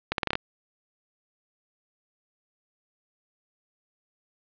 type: accelerating click train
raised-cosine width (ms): 0.3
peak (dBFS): -9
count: 7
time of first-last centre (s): 0.12-0.354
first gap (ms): 62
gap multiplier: 0.81
effects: resampled to 11025 Hz + 8-bit